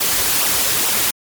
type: noise with flanger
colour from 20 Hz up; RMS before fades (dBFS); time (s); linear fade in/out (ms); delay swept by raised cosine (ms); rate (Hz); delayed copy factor
white; -17; 0-1.11; 10; 0.44 to 6.44; 2.3; -0.65
effects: MP3 96 kbps